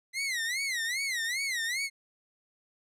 sawtooth tone with vibrato, 2009 Hz, B6, 29 cents sharp, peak -26 dBFS, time 0.13-1.9 s, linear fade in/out 50 ms, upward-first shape sine, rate 2.5 Hz, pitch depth 190 cents each way, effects low-pass 11000 Hz 12 dB/octave

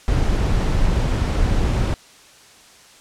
brown noise, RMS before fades -18 dBFS, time 0.08-1.94 s, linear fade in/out 0 ms, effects white hiss -47 dBFS RMS until 3 s + low-pass 8000 Hz 12 dB/octave

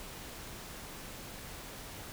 silence, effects pink hiss -46 dBFS RMS until 2.12 s

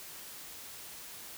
silence, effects white hiss -47 dBFS RMS until 1.37 s

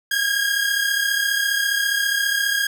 sawtooth tone pair together, 1613.2 / 1648 Hz, G6 / G#6, +49 / -14 cents, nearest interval unison, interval 37 cents, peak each -18 dBFS, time 0.11-2.67 s, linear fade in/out 5 ms, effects none

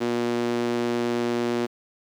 sawtooth tone with high-pass filter, 119.4 Hz, A#2, 42 cents sharp, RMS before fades -25 dBFS, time 0-1.67 s, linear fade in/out 20 ms, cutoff 300 Hz, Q 3.4, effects low-pass 6000 Hz 12 dB/octave + 9-bit

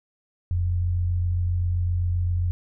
sine tone pair together, 40.95 / 88.6 Hz, E1 / F2, -11 / +25 cents, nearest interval octave + minor second, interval 1336 cents, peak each -30 / -21 dBFS, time 0.51-2.51 s, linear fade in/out 0 ms, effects none

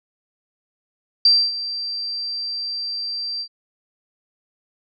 sine tone with ADSR envelope, 4701 Hz, D8, 1 cent sharp, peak -9 dBFS, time 1.25-3.48 s, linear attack 4 ms, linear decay 260 ms, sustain -15 dB, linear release 72 ms, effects none

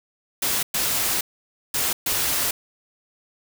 white noise bursts at uneven times, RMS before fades -23 dBFS, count 4, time 0.42-0.63 / 0.74-1.21 / 1.74-1.93 / 2.06-2.51 s, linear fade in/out 5 ms, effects none

